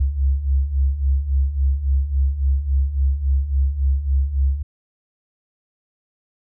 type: beating tone pair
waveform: sine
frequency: 65.8 / 69.4 Hz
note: C2 / C#2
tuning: +10 / +3 cents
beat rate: 3.6 Hz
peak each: -22 / -17 dBFS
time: 0-4.63 s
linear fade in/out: 10 ms
effects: none